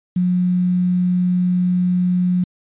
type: tone with quantisation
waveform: sine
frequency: 180.1 Hz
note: F#3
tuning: 46 cents flat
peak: -14 dBFS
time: 0.16-2.44 s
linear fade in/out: 5 ms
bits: 7
effects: resampled to 8000 Hz